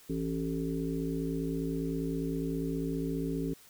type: harmonic tone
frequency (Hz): 54.9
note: A1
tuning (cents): -3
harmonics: 1 / 3 / 5 / 7 / 8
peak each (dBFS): -41 / -35 / -34 / -39 / -40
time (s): 0.09-3.54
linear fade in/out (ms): 10
effects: white hiss -57 dBFS RMS until 3.69 s

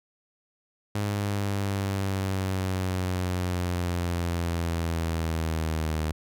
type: exponential sweep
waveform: sawtooth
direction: down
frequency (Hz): 103.1 to 77.78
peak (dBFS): -22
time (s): 0.95-6.12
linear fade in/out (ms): 5
effects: none

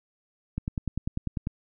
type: click train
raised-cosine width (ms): 5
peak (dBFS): -16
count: 10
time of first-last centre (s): 0.58-1.471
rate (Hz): 10.1
effects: none

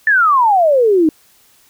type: exponential sweep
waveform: sine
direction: down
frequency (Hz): 1794 to 300.3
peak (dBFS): -8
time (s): 0.07-1.09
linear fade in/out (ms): 2
effects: white hiss -51 dBFS RMS until 1.69 s

